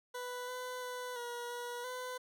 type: tone with pitch steps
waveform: 20% pulse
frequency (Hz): 494.9 / 502 / 497.8 / 479.7 / 483.2 / 504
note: B4 / B4 / B4 / A#4 / B4 / B4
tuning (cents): +4 / +28 / +14 / +50 / -38 / +35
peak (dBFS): -35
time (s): 0.14-2.18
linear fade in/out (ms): 10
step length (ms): 340
effects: none